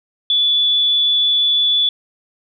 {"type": "tone", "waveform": "sine", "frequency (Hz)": 3451, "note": "A7", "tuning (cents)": -34, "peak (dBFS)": -12, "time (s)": [0.3, 1.89], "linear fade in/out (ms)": 2, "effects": []}